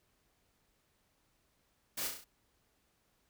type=noise with echo; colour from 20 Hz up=white; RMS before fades=-38 dBFS; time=1.97-2.08 s; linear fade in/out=10 ms; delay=33 ms; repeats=5; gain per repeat=-4 dB; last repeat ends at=2.245 s; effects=pink hiss -75 dBFS RMS until 3.29 s

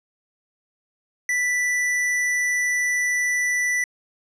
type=tone with hard clipping; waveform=sine; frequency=1975.5 Hz; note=B6; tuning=in tune; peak=-21 dBFS; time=1.29-3.84 s; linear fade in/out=2 ms; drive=15 dB; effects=low-pass 11000 Hz 12 dB/octave

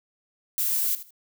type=noise with echo; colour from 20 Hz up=violet; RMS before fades=-25 dBFS; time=0.58-0.95 s; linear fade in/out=0 ms; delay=78 ms; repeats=2; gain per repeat=-14 dB; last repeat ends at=1.106 s; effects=none

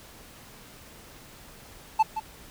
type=tone with echo; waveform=triangle; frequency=878 Hz; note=A5; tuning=4 cents flat; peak=-14 dBFS; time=1.99-2.03 s; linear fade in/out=10 ms; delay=170 ms; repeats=1; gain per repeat=-11 dB; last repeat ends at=2.2 s; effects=pink hiss -49 dBFS RMS until 2.5 s

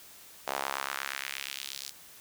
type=tone with high-pass filter sweep; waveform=sawtooth; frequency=68.5 Hz; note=C#2; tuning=20 cents flat; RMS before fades=-37 dBFS; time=0.47-1.91 s; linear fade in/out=10 ms; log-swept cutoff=690 to 4800 Hz; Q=1.6; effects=white hiss -52 dBFS RMS until 2.2 s

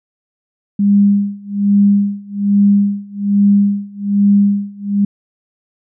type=tone with tremolo; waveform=sine; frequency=201.8 Hz; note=G#3; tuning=49 cents flat; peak=-6 dBFS; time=0.79-5.05 s; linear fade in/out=5 ms; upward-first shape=sine; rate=1.2 Hz; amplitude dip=95%; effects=none

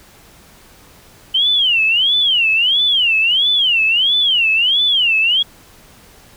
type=tone with vibrato; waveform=sine; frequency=3013 Hz; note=F#7; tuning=31 cents sharp; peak=-11 dBFS; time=1.34-5.43 s; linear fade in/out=10 ms; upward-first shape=sine; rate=1.5 Hz; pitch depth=260 cents each way; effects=pink hiss -45 dBFS RMS until 6.36 s

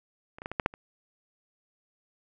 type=clicks; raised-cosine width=0.5 ms; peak=-29 / -25 / -19 / -20 / -11 / -8 / -30 dBFS; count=7; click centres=0.385 / 0.419 / 0.459 / 0.516 / 0.598 / 0.661 / 0.739 s; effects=none

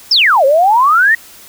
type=exponential two-way sweep; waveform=sine; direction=down then up; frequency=5588 to 523.3 to 1909 Hz; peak=-6 dBFS; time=0.11-1.15 s; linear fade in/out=5 ms; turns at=0.45 s; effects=white hiss -38 dBFS RMS until 1.48 s

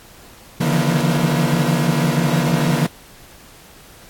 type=tone cluster; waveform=40% pulse; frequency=141.8 / 152.6 / 166.5 / 172.7 / 239.1 Hz; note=C#3 / D#3 / E3 / F3 / A#3; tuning=+40 / -33 / +18 / -19 / +44 cents; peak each=-21 dBFS; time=0.6-2.87 s; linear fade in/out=10 ms; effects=pink hiss -44 dBFS RMS until 4.09 s + AAC 64 kbps

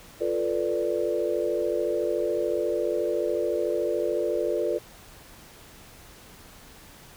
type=chord; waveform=sine; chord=B half-diminished seventh; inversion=second; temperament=equal; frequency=349.2 / 440 / 493.9 / 587.3 Hz; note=F4 / A4 / B4 / D5; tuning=0 / 0 / 0 / 0 cents; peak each=-29 dBFS; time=0.2-4.79 s; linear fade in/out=20 ms; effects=pink hiss -49 dBFS RMS until 7.16 s

